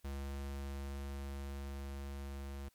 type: tone with level ramp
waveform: square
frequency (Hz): 69.3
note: C#2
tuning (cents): 0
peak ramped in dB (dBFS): -40 to -43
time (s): 0.04-2.69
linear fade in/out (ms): 10
effects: white hiss -73 dBFS RMS until 2.74 s + MP3 96 kbps